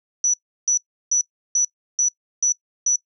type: tone bursts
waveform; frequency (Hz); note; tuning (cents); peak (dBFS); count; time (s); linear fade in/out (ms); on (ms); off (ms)
sine; 5920; F#8; 0; -15; 7; 0.24-2.959; 2; 97; 340
effects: noise-tail reverb RT60 0.1 s tail -22 dB re dry